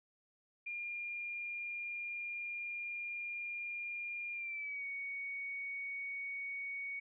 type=tone with pitch glide; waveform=sine; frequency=2408 to 2234 Hz; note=D7 to C#7; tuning=+43 to +13 cents; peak=-39 dBFS; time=0.66-7 s; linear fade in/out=10 ms; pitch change=-130 cents; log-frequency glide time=4.33-4.85 s; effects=none